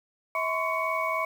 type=tone cluster; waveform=sine; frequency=646 / 1031 / 1114 / 2237 Hz; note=E5 / C6 / C#6 / C#7; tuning=-35 / -26 / +8 / +15 cents; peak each=-31 dBFS; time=0.35-1.25 s; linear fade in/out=2 ms; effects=8-bit